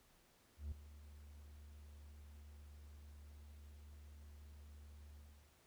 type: tone with ADSR envelope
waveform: triangle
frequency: 73.42 Hz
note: D2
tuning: in tune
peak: -38 dBFS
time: 0.57-5.56 s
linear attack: 150 ms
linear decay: 4 ms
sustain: -15 dB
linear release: 390 ms
effects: pink hiss -71 dBFS RMS until 5.66 s